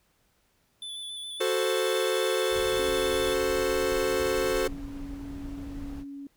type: tone with vibrato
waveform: square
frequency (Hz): 3480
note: A7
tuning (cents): -20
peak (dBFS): -36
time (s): 0.82-3.34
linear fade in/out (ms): 2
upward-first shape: square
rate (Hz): 7.2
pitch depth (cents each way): 15
type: chord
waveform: 45% pulse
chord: F# diminished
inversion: none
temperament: equal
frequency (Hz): 370 / 440 / 523.3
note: F#4 / A4 / C5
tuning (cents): 0 / 0 / 0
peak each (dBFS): -29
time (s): 1.4-4.68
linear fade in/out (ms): 10
type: noise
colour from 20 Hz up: brown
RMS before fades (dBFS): -40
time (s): 2.5-6.05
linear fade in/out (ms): 50
type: tone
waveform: sine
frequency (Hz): 280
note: C#4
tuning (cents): +18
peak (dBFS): -37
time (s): 2.79-6.27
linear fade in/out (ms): 2
effects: pink hiss -69 dBFS RMS until 6.36 s